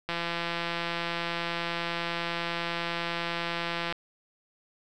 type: click train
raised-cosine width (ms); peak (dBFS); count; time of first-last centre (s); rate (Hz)
0.3; -15; 653; 0.09-3.925; 170
effects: none